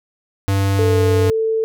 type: tone with pitch glide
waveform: square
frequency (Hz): 98 to 96.54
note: G2 to G2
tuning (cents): 0 to -26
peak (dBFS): -15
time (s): 0.48-1.3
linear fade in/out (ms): 0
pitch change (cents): -26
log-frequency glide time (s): 0.77-0.99
type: tone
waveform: sine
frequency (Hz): 444.4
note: A4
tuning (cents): +17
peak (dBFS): -15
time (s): 0.79-1.64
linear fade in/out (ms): 0
effects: none